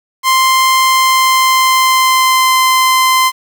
sawtooth tone with pitch glide, 1046.5 to 1036.3 Hz, C6 to C6, 0 to -17 cents, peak -4 dBFS, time 0.23-3.32 s, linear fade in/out 50 ms, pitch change -17 cents, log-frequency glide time 0.8-2.53 s, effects 7-bit

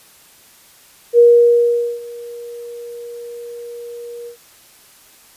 sine tone with ADSR envelope, 475 Hz, A#4, 33 cents sharp, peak -4 dBFS, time 1.13-4.37 s, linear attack 55 ms, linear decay 810 ms, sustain -24 dB, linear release 100 ms, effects white hiss -47 dBFS RMS until 5.36 s + resampled to 32000 Hz

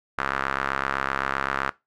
sawtooth tone with band-pass filter, 67.8 Hz, C#2, 38 cents flat, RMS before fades -27 dBFS, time 0.18-1.7 s, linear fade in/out 5 ms, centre 1400 Hz, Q 3.1, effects noise-tail reverb RT60 0.2 s tail -19 dB re dry

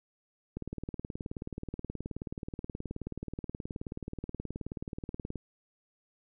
click train, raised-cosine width 3 ms, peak -24 dBFS, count 91, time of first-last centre 0.57-5.357 s, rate 18.8 Hz, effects none

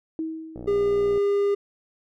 sine tone with exponential decay, 320.2 Hz, D#4, 50 cents sharp, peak -24 dBFS, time 0.19-1.11 s, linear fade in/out 1 ms, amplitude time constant 200 ms
click train, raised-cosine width 2 ms, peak -24 dBFS, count 38, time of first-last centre 0.56-1.176 s, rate 60.1 Hz
triangle tone, 403.6 Hz, G#4, 49 cents flat, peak -17 dBFS, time 0.67-1.55 s, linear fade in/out 10 ms
effects none

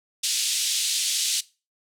pink band-pass noise, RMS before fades -25 dBFS, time 0.23-1.41 s, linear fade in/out 10 ms, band 3200 to 10000 Hz, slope 24 dB/octave, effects noise-tail reverb RT60 0.3 s tail -20 dB re dry

